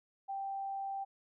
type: tone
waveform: sine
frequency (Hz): 784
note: G5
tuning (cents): 0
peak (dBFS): -36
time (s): 0.28-1.05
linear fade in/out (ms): 20
effects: none